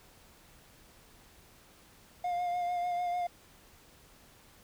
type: tone with vibrato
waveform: triangle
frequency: 708 Hz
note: F5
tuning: 23 cents sharp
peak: -28 dBFS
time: 2.24-3.27 s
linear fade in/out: 5 ms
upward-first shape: sine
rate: 6.7 Hz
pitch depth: 24 cents each way
effects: pink hiss -59 dBFS RMS until 4.63 s